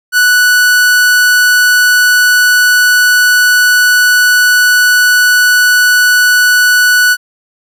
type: tone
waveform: 45% pulse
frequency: 1480 Hz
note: F#6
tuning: in tune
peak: -5 dBFS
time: 0.12-7.17 s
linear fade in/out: 50 ms
effects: none